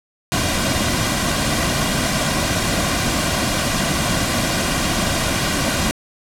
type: noise with comb filter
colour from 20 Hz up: pink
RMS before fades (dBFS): -19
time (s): 0.32-5.91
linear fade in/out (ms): 0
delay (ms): 2.3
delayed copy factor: -0.55
effects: low-pass 10000 Hz 12 dB/octave